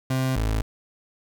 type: tone pair in turn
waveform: 30% pulse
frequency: 130.81 / 54.09 Hz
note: C3 / A1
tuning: 0 / -29 cents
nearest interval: octave + minor third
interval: 1529 cents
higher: first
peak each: -19 dBFS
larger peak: neither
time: 0.1-0.36 / 0.36-0.62 s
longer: neither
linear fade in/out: 5 ms
effects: none